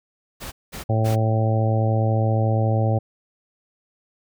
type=noise bursts; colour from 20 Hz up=pink; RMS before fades=-34 dBFS; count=3; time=0.4-1.16 s; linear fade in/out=20 ms; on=120 ms; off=200 ms
type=harmonic tone; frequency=110.7 Hz; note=A2; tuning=11 cents sharp; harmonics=1 / 2 / 3 / 4 / 5 / 6 / 7; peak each=-18 / -29 / -31 / -32 / -27 / -32 / -29 dBFS; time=0.89-2.99 s; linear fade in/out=10 ms
effects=none